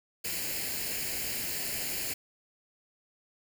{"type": "noise with comb filter", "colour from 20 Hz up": "white", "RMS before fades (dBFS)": -34, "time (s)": [0.24, 2.14], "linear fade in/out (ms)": 10, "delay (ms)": 0.42, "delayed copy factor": 0.65, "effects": []}